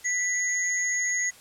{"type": "tone pair together", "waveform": "sine", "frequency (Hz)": [1979, 6657], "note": ["B6", "G#8"], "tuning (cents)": [3, 3], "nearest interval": "octave + major sixth", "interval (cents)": 2100, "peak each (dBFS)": [-26, -27], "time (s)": [0.04, 1.31], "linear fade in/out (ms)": 20, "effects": ["white hiss -51 dBFS RMS until 1.4 s", "low-pass 11000 Hz 12 dB/octave"]}